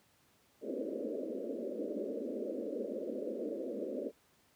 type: band-pass noise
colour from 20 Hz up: white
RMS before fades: -39 dBFS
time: 0.61-4.12 s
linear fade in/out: 50 ms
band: 210 to 590 Hz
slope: 96 dB/octave
effects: pink hiss -69 dBFS RMS until 4.55 s + high-pass 100 Hz 12 dB/octave